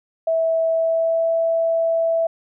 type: tone with pitch glide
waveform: sine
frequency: 653 to 659.8 Hz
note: E5 to E5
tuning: -17 to +1 cents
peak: -16 dBFS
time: 0.27-2.27 s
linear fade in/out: 5 ms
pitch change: +18 cents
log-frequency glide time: 0.69-1.31 s
effects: none